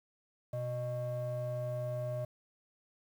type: ring-modulated tone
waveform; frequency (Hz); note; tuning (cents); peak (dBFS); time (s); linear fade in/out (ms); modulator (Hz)
triangle; 244.7; B3; -16; -29; 0.53-2.25; 5; 369
effects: 10-bit